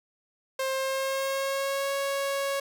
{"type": "tone with pitch glide", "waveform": "sawtooth", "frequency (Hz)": [530, 553.5], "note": ["C5", "C#5"], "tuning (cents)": [22, -3], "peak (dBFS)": -23, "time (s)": [0.59, 2.6], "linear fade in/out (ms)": 5, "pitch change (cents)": 75, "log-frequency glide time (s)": [0.72, 1.93], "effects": []}